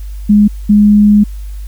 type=tone pair in turn; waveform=sine; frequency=207.7 / 207.7 Hz; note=G#3 / G#3; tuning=0 / 0 cents; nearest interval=unison; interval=0 cents; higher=neither; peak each=-3 dBFS; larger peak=neither; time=0.29-0.48 / 0.69-1.24 s; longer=second; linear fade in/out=10 ms; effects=added 50 Hz sine -21 dBFS peak until 1.67 s + white hiss -45 dBFS RMS until 1.67 s